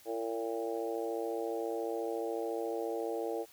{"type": "harmonic tone with a mistuned harmonic", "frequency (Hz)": 114.2, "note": "A#2", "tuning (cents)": -35, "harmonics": [3, 4, 5, 6, 7], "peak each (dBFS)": [-39, -36, -41, -44, -43], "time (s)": [0.05, 3.46], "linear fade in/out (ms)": 50, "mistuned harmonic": 3, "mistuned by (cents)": -22, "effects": ["white hiss -59 dBFS RMS until 3.52 s"]}